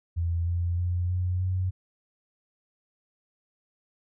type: tone with pitch steps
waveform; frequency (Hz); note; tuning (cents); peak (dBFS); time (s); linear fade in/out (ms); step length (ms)
sine; 84.7 / 86.58 / 88.5 / 90.47 / 92.47; E2 / F2 / F2 / F#2 / F#2; +48 / -14 / +23 / -38 / -1; -24; 0.16-1.71; 20; 310
effects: none